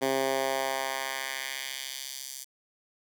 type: tone with high-pass filter sweep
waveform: 10% pulse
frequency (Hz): 134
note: C3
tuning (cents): +42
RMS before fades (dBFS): -32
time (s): 0.01-2.45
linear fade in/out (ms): 20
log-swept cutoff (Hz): 310 to 6600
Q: 1.1
effects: none